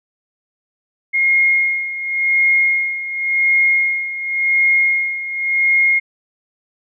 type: tone with tremolo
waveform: sine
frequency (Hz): 2144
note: C7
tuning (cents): +42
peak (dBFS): -10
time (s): 1.13-6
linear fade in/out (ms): 20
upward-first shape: sine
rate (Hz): 0.91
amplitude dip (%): 75
effects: none